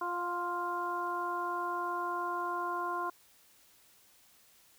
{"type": "harmonic tone with a mistuned harmonic", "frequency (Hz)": 350, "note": "F4", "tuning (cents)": 4, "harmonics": [1, 2, 3, 4], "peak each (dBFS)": [-40, -40, -34, -41], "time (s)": [0.01, 3.1], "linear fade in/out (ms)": 5, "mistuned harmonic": 2, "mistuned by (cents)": 17, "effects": ["white hiss -63 dBFS RMS until 4.78 s"]}